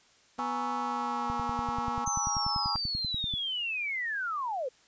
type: tone with pitch glide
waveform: sawtooth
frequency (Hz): 246.9 to 240.3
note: B3 to B3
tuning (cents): 0 to -47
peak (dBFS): -33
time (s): 0.38-2.05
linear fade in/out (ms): 10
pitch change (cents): -47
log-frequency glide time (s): 0.75-1.3
type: chord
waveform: sine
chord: A# half-diminished seventh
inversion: third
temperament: equal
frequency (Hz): 830.6 / 932.3 / 1108.7 / 1318.5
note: G#5 / A#5 / C#6 / E6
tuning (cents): 0 / 0 / 0 / 0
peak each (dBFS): -34 / -39 / -36 / -37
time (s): 0.39-2.76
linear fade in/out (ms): 0
type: click train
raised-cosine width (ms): 5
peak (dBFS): -25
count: 22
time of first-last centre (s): 1.3-3.339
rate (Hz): 10.3
type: linear sweep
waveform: sine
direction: down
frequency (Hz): 6272 to 473.9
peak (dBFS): -30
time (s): 2.06-4.69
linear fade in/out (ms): 10
effects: white hiss -62 dBFS RMS until 4.87 s + resampled to 16000 Hz